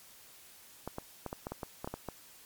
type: clicks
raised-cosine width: 1 ms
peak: -23 dBFS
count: 11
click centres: 0.876 / 0.984 / 1.263 / 1.329 / 1.469 / 1.52 / 1.632 / 1.845 / 1.875 / 1.94 / 2.087 s
effects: white hiss -56 dBFS RMS until 2.45 s + MP3 96 kbps

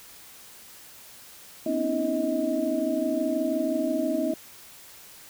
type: tone cluster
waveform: sine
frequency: 243 / 263.5 / 289.2 / 322.1 / 632 Hz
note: B3 / C4 / D4 / E4 / D#5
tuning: -28 / +12 / -27 / -40 / +27 cents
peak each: -33 / -30 / -31 / -29 / -28 dBFS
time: 1.66-4.34 s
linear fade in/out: 5 ms
effects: white hiss -48 dBFS RMS until 5.29 s

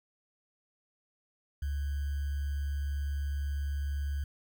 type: tone with sample-and-hold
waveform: sine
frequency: 71 Hz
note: C#2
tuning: 42 cents sharp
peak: -30 dBFS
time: 1.62-4.24 s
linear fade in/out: 5 ms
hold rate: 1575 Hz
effects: none

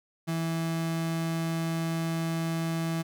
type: tone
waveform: 35% pulse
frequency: 164.3 Hz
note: E3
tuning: 5 cents flat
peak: -26 dBFS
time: 0.27-3.03 s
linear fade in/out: 20 ms
effects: none

